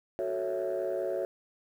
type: chord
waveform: sine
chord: F# minor seventh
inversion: none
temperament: equal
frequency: 370 / 440 / 554.4 / 659.3 Hz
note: F#4 / A4 / C#5 / E5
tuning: 0 / 0 / 0 / 0 cents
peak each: -33 / -36 / -32 / -34 dBFS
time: 0.19-1.25 s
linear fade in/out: 0 ms
effects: tanh soft clip ceiling -24 dBFS + 10-bit